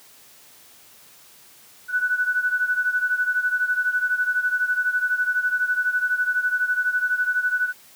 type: beating tone pair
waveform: sine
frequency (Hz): 1483 / 1495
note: F#6 / F#6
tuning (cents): +4 / +17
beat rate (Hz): 12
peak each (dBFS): -21 / -25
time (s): 1.88-7.73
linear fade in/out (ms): 50
effects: white hiss -50 dBFS RMS until 7.95 s + high-pass 80 Hz 12 dB/octave